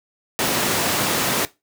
pink high-pass noise, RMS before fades -21 dBFS, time 0.39-1.45 s, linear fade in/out 0 ms, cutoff 190 Hz, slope 12 dB/octave, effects noise-tail reverb RT60 0.2 s tail -17 dB re dry

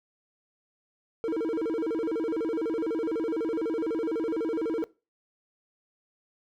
triangle tone with vibrato, 382.9 Hz, G4, 41 cents flat, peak -24 dBFS, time 1.24-4.84 s, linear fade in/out 0 ms, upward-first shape square, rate 12 Hz, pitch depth 300 cents each way, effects noise-tail reverb RT60 0.3 s tail -20 dB re dry

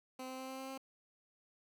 15% pulse tone with pitch steps, 258.4 / 260 / 261.7 / 263.4 / 265.1 / 266.7 Hz, C4 / C4 / C4 / C4 / C4 / C4, -21 / -11 / 0 / +12 / +23 / +33 cents, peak -37 dBFS, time 0.19-0.778 s, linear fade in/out 5 ms, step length 98 ms, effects none

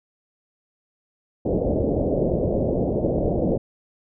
white low-pass noise, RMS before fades -22 dBFS, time 1.45-3.58 s, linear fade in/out 10 ms, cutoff 610 Hz, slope 48 dB/octave, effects none

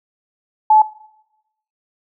sine tone, 862 Hz, A5, 36 cents flat, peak -7 dBFS, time 0.7-0.82 s, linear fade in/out 5 ms, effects noise-tail reverb RT60 0.9 s tail -20 dB re dry

